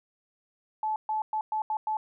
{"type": "tone bursts at uneven times", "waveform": "sine", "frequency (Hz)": 865, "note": "A5", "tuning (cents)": -30, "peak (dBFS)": -26, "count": 6, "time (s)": [[0.83, 0.96], [1.09, 1.22], [1.33, 1.41], [1.52, 1.62], [1.7, 1.77], [1.87, 1.97]], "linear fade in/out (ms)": 2, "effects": []}